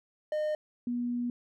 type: tone pair in turn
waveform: triangle / sine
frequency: 610 / 242.1 Hz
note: D#5 / B3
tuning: -34 / -34 cents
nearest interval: octave + major third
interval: 1600 cents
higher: first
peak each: -26 / -29 dBFS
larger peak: first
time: 0.32-0.55 / 0.87-1.3 s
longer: second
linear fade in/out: 2 ms
effects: none